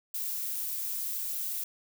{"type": "noise", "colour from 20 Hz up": "violet", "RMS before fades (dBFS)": -34, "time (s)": [0.14, 1.64], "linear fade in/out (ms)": 5, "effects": []}